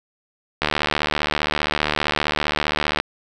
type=click train; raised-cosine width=0.3 ms; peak=-3 dBFS; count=180; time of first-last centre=0.62-3 s; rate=75.2 Hz; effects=none